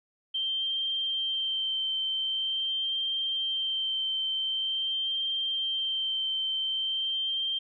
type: tone with vibrato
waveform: sine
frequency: 3136 Hz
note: G7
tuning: in tune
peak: -27 dBFS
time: 0.34-7.59 s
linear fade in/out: 10 ms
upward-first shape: sine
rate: 0.45 Hz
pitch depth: 14 cents each way
effects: none